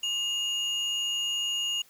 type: tone pair together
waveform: sine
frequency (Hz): 2851 / 6781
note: F7 / G#8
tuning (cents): +35 / +35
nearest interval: octave + minor third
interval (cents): 1500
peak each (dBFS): -26 / -34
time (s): 0.03-1.82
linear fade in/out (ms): 5
effects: tanh soft clip ceiling -23 dBFS + white hiss -59 dBFS RMS until 1.89 s